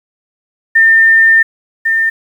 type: tone pair in turn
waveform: sine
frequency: 1805 / 1805 Hz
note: A6 / A6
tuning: +44 / +44 cents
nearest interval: unison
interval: 0 cents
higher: neither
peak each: -4 / -9 dBFS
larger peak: first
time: 0.75-1.43 / 1.85-2.1 s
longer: first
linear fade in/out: 10 ms
effects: 7-bit